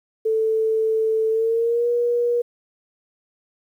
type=tone with pitch glide; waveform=sine; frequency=441.6 to 478.8 Hz; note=A4 to A#4; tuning=+6 to +46 cents; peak=-17 dBFS; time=0.25-2.42 s; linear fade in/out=10 ms; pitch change=+140 cents; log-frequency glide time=1.3-1.88 s; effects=9-bit